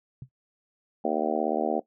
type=tone with exponential decay; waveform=sine; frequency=130.81 Hz; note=C3; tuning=in tune; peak=-32 dBFS; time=0.22-0.29 s; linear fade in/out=2 ms; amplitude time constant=15 ms
type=harmonic tone; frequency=77.1 Hz; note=D#2; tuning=15 cents flat; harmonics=3 / 4 / 5 / 6 / 7 / 8 / 9 / 10; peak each=-32 / -32 / -32 / -32 / -32 / -32 / -32 / -32 dBFS; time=1.04-1.8 s; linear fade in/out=10 ms
effects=noise-tail reverb RT60 0.1 s tail -17 dB re dry